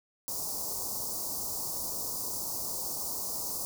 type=band-stop noise; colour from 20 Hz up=white; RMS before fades=-35 dBFS; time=0.28-3.65 s; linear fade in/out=0 ms; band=1100 to 4700 Hz; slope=48 dB/octave; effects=none